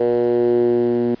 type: tone with band-pass filter sweep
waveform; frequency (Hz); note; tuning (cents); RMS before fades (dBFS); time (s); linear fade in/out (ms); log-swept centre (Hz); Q
10% pulse; 120; B2; -49; -17; 0-1.15; 5; 450 to 290; 4.2
effects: pink hiss -48 dBFS RMS until 1.2 s + resampled to 11025 Hz